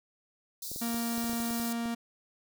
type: high-pass noise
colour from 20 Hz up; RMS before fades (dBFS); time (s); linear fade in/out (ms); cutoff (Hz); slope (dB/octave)
white; -39; 0.62-1.73; 5; 3700; 96
type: clicks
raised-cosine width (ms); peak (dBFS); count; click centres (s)
2; -31; 11; 0.716 / 0.761 / 0.944 / 1.18 / 1.243 / 1.296 / 1.332 / 1.402 / 1.508 / 1.599 / 1.857
type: tone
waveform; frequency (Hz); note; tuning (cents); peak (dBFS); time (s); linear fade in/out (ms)
45% pulse; 233.1; A#3; 0; -31; 0.81-1.95; 10
effects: none